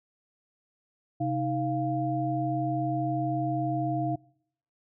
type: tone cluster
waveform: sine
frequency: 132.4 / 313.8 / 695 Hz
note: C3 / D#4 / F5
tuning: +21 / +15 / -9 cents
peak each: -30 dBFS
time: 1.2-4.16 s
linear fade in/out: 10 ms
effects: noise-tail reverb RT60 0.7 s tail -25 dB re dry